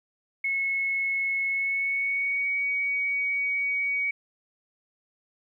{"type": "tone with pitch glide", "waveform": "sine", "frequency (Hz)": [2188, 2252], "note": ["C#7", "C#7"], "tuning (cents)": [-23, 27], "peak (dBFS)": -24, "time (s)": [0.44, 4.11], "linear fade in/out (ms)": 5, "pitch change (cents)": 50, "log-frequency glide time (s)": [1.48, 2.55], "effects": ["11-bit"]}